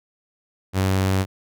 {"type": "tone", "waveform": "sawtooth", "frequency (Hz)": 95.2, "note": "F#2", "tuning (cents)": 50, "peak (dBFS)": -14, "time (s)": [0.73, 1.26], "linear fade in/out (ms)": 50, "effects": []}